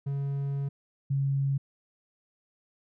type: tone pair in turn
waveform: triangle / sine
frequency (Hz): 139.5 / 137.74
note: C#3 / C#3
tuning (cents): +11 / -11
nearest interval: unison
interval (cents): 22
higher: first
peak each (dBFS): -26 / -24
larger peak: second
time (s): 0.06-0.69 / 1.1-1.58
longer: first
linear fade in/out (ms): 10
effects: none